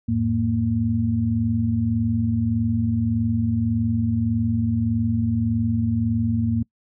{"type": "tone cluster", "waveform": "sine", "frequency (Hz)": [86.6, 108.3, 231.2], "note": ["F2", "A2", "A#3"], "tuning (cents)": [-14, -27, -14], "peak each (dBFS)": [-28, -23, -21], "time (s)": [0.08, 6.63], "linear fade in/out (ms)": 10, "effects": ["noise-tail reverb RT60 0.1 s tail -25 dB re dry"]}